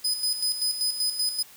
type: tone with tremolo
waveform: sawtooth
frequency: 5010 Hz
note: D#8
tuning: 11 cents sharp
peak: -20 dBFS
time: 0.04-1.43 s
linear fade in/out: 10 ms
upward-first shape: square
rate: 5.2 Hz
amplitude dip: 60%
effects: white hiss -50 dBFS RMS until 1.56 s